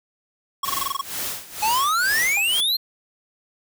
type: tone bursts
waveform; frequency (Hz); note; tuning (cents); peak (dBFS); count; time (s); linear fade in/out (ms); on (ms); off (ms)
square; 1100; C#6; -14; -22; 9; 0.63-1.013; 5; 23; 22
type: noise with tremolo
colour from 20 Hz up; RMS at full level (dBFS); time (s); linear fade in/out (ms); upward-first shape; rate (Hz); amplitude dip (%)
white; -27; 0.64-2.61; 10; sine; 2.1; 85
type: exponential sweep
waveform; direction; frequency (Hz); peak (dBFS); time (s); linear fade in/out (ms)
square; up; 830.6 to 4263; -19; 1.62-2.77; 10
type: tone with exponential decay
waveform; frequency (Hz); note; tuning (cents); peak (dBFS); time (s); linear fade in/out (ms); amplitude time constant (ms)
triangle; 803; G5; +41; -25; 2.37-2.5; 2; 27
effects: none